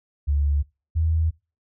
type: tone pair in turn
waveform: sine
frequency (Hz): 71.9 / 80.55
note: D2 / E2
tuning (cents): -36 / -39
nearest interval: major second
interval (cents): 197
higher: second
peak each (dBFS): -18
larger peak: neither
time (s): 0.27-0.63 / 0.95-1.31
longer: neither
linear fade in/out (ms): 20
effects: noise-tail reverb RT60 0.3 s tail -24 dB re dry